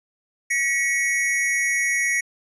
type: tone pair together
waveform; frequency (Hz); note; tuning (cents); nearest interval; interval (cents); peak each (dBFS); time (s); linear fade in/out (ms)
square; 1925.1 / 2217; B6 / C#7; -45 / 0; major second; 245; -23; 0.5-2.21; 10
effects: resampled to 24000 Hz